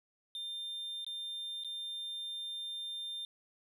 triangle tone with dropouts, 3600 Hz, A7, 39 cents sharp, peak -37 dBFS, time 0.35-3.25 s, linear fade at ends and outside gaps 1 ms, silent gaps 1.046-1.065 / 1.637-1.646 s, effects none

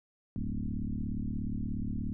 sine tone with frequency modulation, 105 Hz, G#2, 19 cents sharp, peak -31 dBFS, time 0.36-2.13 s, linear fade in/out 0 ms, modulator 36.9 Hz, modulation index 4.2, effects none

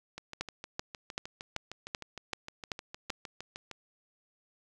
two click trains, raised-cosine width 0.2 ms, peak -24 / -16 dBFS, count 24 / 8, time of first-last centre 0.18-3.713 / 0.41-3.102 s, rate 6.51 / 2.6 Hz, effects none

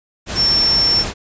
sine tone in noise, 5420 Hz, E8, 47 cents sharp, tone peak -12 dBFS, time 0.35-1.05 s, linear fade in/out 50 ms, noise pink, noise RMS -24 dBFS, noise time 0.26-1.14 s, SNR +9 dB, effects resampled to 16000 Hz

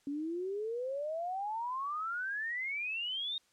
sine exponential sweep, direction up, 277 to 3739 Hz, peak -34 dBFS, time 0.07-3.38 s, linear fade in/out 2 ms, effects white hiss -70 dBFS RMS until 3.52 s + low-pass 8000 Hz 12 dB/octave

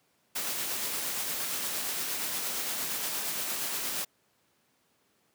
white noise with tremolo, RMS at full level -32 dBFS, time 0.35-4.05 s, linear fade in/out 10 ms, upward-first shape sine, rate 8.6 Hz, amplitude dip 25%, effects pink hiss -70 dBFS RMS until 5.34 s + high-pass 150 Hz 12 dB/octave

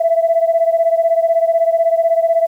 sine beating tone pair, 659.3 / 675.3 Hz, E5 / E5, 0 / +42 cents, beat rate 16 Hz, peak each -12 / -15 dBFS, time 0-2.47 s, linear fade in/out 10 ms, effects tanh soft clip ceiling -4 dBFS + 8-bit

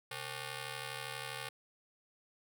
5% pulse ring-modulated tone, 329.6 Hz, E4, in tune, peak -26 dBFS, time 0.11-1.49 s, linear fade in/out 5 ms, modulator 201 Hz, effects none

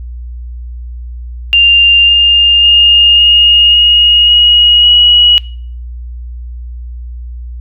sine tone with pitch steps, 2794 / 2813 / 2833 / 2853 / 2873 / 2893 / 2913 Hz, F7 / F7 / F7 / F7 / F7 / F#7 / F#7, 0 / +12 / +24 / +36 / +48 / -40 / -28 cents, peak -3 dBFS, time 1.53-5.38 s, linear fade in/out 0 ms, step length 550 ms, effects noise-tail reverb RT60 0.5 s tail -21 dB re dry + added 60 Hz sine -21 dBFS peak until 7.6 s

